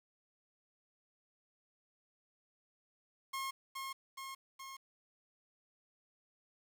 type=tone with echo; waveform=sawtooth; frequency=1076 Hz; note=C6; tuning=48 cents sharp; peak=-34 dBFS; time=3.33-3.51 s; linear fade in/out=10 ms; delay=420 ms; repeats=3; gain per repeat=-3 dB; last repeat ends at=4.77 s; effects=10-bit